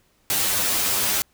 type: noise with comb filter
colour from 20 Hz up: white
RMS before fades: -22 dBFS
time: 0.3-1.22 s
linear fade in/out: 0 ms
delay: 10 ms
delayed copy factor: +1
effects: pink hiss -63 dBFS RMS until 1.33 s